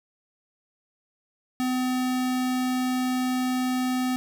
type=tone; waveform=square; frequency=254.1 Hz; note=B3; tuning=49 cents sharp; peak=-24 dBFS; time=1.6-4.16 s; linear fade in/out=0 ms; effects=none